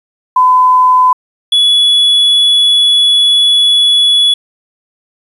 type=tone pair in turn; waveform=sine / triangle; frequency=1011 / 3401 Hz; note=B5 / G#7; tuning=+40 / +40 cents; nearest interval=octave + major sixth; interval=2100 cents; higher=second; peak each=-4 dBFS; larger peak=neither; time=0.36-1.13 / 1.52-4.34 s; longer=second; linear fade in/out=5 ms; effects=resampled to 32000 Hz + 7-bit